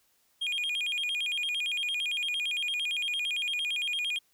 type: tone with vibrato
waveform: triangle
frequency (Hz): 2812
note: F7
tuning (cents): +11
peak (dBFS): -27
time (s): 0.41-4.19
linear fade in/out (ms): 10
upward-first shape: square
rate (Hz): 8.8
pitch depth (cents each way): 240
effects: white hiss -69 dBFS RMS until 4.33 s